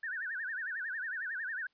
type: tone with vibrato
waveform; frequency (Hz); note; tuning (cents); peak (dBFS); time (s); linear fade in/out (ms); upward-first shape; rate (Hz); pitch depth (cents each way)
sine; 1647; G#6; -15; -35; 0.03-1.67; 5; sine; 11; 200
effects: white hiss -75 dBFS RMS until 1.73 s + resampled to 11025 Hz